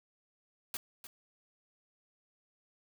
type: noise with echo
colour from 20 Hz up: white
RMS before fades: -38 dBFS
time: 0.74-0.77 s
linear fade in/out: 2 ms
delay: 300 ms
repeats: 1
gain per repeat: -11 dB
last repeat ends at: 1.07 s
effects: none